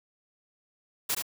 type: noise with echo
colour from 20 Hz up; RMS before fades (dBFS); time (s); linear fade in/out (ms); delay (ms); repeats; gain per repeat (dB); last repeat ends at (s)
white; -28; 1.09-1.15; 10; 74; 1; -4; 1.224
effects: none